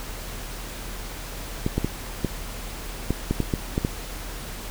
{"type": "clicks", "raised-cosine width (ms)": 3, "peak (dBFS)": -9, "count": 10, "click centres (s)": [1.664, 1.78, 1.846, 2.247, 3.106, 3.31, 3.403, 3.538, 3.779, 3.849], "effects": ["added 40 Hz sine -35 dBFS peak until 4.7 s", "pink hiss -37 dBFS RMS until 4.7 s"]}